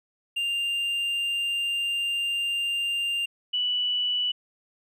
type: tone pair in turn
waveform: triangle / sine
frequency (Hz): 2794 / 2960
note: F7 / F#7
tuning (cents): 0 / 0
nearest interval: minor second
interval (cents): 100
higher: second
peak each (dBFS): -23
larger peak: neither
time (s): 0.36-3.26 / 3.53-4.32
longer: first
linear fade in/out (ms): 10
effects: none